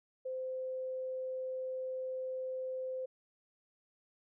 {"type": "tone", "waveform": "sine", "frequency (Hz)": 517, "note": "C5", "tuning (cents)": -21, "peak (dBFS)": -36, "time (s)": [0.25, 3.06], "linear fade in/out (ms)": 10, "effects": []}